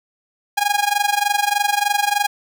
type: tone with amplitude modulation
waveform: sawtooth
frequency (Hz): 819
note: G#5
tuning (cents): -24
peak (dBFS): -9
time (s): 0.57-2.27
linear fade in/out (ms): 10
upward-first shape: sine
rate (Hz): 23.3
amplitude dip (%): 85
effects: none